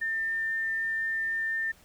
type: tone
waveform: sine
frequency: 1799 Hz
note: A6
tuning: 38 cents sharp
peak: -27 dBFS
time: 0.01-1.72 s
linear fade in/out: 10 ms
effects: pink hiss -58 dBFS RMS until 1.84 s